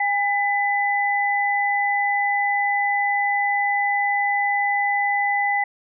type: tone pair together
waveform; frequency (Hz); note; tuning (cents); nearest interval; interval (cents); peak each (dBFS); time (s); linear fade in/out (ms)
sine; 811.8 / 2000; G#5 / B6; -40 / +21; octave + major third; 1561; -21; 0-5.64; 5
effects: none